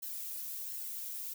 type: noise with flanger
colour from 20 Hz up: violet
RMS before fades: -41 dBFS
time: 0.02-1.34 s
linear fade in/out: 10 ms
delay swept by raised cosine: 0.82 to 2.22 ms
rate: 1.4 Hz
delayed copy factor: -0.55
effects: none